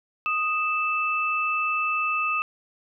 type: tone pair together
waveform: sine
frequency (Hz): 1244.5 / 2637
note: D#6 / E7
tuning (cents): 0 / 0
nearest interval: octave + minor second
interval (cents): 1300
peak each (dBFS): -25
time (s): 0.26-2.42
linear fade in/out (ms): 0
effects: none